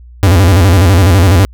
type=tone with vibrato; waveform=45% pulse; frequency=91.4 Hz; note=F#2; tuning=21 cents flat; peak=-4 dBFS; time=0.23-1.45 s; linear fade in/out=0 ms; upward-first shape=square; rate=12 Hz; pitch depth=140 cents each way; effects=added 60 Hz sine -32 dBFS peak until 1.53 s